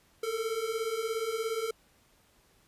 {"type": "beating tone pair", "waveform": "square", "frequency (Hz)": [436.7, 453.7], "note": ["A4", "A#4"], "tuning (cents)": [-13, -47], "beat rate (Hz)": 17, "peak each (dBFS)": [-36, -33], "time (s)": [0.23, 1.71], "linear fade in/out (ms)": 5, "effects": ["pink hiss -65 dBFS RMS until 2.67 s", "resampled to 32000 Hz"]}